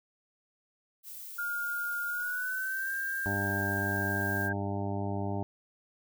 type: noise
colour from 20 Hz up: violet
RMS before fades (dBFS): -44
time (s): 1.03-4.5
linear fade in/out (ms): 50
type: tone with pitch glide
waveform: sine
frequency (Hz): 1420 to 1593.9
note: F6 to G6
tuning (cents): +28 to +28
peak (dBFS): -31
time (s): 1.38-4.53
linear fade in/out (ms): 10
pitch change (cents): +200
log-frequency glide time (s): 2.07-2.94
type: harmonic tone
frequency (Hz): 99.8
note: G2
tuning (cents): +32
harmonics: 1 / 2 / 3 / 4 / 6 / 7 / 8 / 9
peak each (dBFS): -34 / -37 / -39 / -40 / -42 / -42 / -43 / -44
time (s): 3.26-5.43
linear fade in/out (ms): 0
effects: none